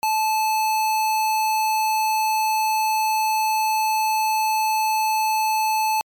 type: tone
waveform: square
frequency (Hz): 870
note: A5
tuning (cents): -20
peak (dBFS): -19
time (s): 0.03-6.01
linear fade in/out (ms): 0
effects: MP3 96 kbps